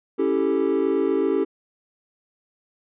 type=chord; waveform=triangle; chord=A dominant seventh; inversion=first; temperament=equal; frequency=277.2 / 329.6 / 392 / 440 Hz; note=C#4 / E4 / G4 / A4; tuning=0 / 0 / 0 / 0 cents; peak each=-23 / -23 / -20 / -23 dBFS; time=0.18-1.45 s; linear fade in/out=20 ms; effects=tanh soft clip ceiling -8 dBFS + resampled to 8000 Hz